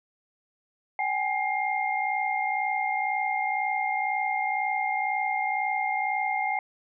sine tone cluster, 767 / 829 / 2118 Hz, G5 / G#5 / C7, -38 / -3 / +21 cents, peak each -29 dBFS, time 0.99-6.59 s, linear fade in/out 2 ms, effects none

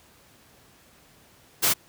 white noise, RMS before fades -21 dBFS, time 1.62-1.74 s, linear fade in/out 20 ms, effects pink hiss -56 dBFS RMS until 1.88 s + high-pass 60 Hz 12 dB/octave

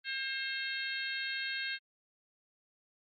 harmonic tone, 534 Hz, C5, 35 cents sharp, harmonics 3 / 4 / 5 / 6 / 7 / 8, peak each -38 / -42 / -42 / -45 / -44 / -43 dBFS, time 0.04-1.79 s, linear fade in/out 50 ms, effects Opus 48 kbps

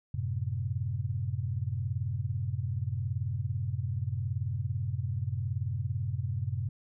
sine chord, F# diminished, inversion none, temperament equal, 92.5 / 110 / 130.81 Hz, F#2 / A2 / C3, 0 / 0 / 0 cents, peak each -34 dBFS, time 0.14-6.69 s, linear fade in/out 5 ms, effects none

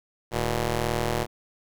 10% pulse ring-modulated tone, 116.54 Hz, A#2, in tune, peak -13 dBFS, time 0.31-1.27 s, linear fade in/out 50 ms, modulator 254 Hz, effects none

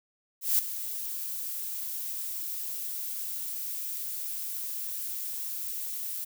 violet noise with ADSR envelope, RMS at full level -22 dBFS, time 0.41-6.25 s, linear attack 180 ms, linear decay 3 ms, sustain -13 dB, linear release 13 ms, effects none

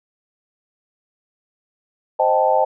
sine chord, A half-diminished seventh, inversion first, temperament equal, 523.3 / 622.3 / 784 / 880 Hz, C5 / Eb5 / G5 / A5, 0 / 0 / 0 / 0 cents, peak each -19 dBFS, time 2.19-2.65 s, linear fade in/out 10 ms, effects none

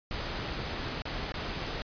pink noise with dropouts, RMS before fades -35 dBFS, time 0.11-1.82 s, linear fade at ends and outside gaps 1 ms, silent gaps 1.02-1.054 / 1.321-1.341 s, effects resampled to 11025 Hz

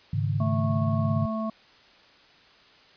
sine chord, Ab suspended fourth, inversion none, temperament just, 103.83 / 138.43 / 155.74 Hz, Ab2 / Db3 / Eb3, 0 / -2 / +2 cents, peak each -26 / -28 / -30 dBFS, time 0.13-1.26 s, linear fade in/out 5 ms
harmonic tone, 220 Hz, A3, in tune, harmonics 1 / 3 / 5, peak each -28 / -33 / -35 dBFS, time 0.4-1.5 s, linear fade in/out 5 ms
effects white hiss -55 dBFS RMS until 2.96 s + resampled to 11025 Hz

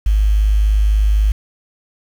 sine tone with quantisation, 51.91 Hz, G#1, in tune, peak -10 dBFS, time 0.06-1.32 s, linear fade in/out 5 ms, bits 6, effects none

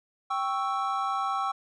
triangle chord, C# diminished, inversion second, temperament equal, 784 / 1108.7 / 1318.5 Hz, G5 / C#6 / E6, 0 / 0 / 0 cents, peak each -29 dBFS, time 0.3-1.52 s, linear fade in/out 10 ms, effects resampled to 22050 Hz

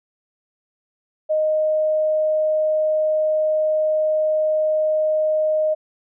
sine tone, 620 Hz, D#5, 6 cents flat, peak -16 dBFS, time 1.29-5.75 s, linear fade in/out 20 ms, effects none

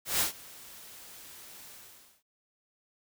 white noise with ADSR envelope, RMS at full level -26 dBFS, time 0.05-2.23 s, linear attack 150 ms, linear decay 120 ms, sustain -23 dB, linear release 520 ms, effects none

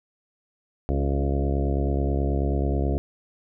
harmonic tone with a mistuned harmonic, 69.3 Hz, C#2, in tune, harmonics 1 / 2 / 3 / 4 / 5 / 6 / 7 / 8 / 9 / 10, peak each -23 / -29 / -34 / -31 / -33 / -34 / -37 / -38 / -38 / -37 dBFS, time 0.89-2.98 s, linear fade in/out 0 ms, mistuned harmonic 5, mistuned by +23 cents, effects none

